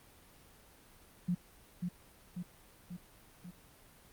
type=tone with echo; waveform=sine; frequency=177.2 Hz; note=F3; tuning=25 cents sharp; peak=-29 dBFS; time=1.28-1.35 s; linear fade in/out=10 ms; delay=540 ms; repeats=4; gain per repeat=-4 dB; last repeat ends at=3.51 s; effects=pink hiss -60 dBFS RMS until 4.12 s + Opus 32 kbps